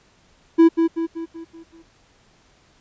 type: tone with echo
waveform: triangle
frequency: 330 Hz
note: E4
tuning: 2 cents sharp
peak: -6 dBFS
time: 0.58-0.69 s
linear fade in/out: 20 ms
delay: 190 ms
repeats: 6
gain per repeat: -6 dB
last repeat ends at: 1.83 s
effects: pink hiss -57 dBFS RMS until 2.8 s + resampled to 16000 Hz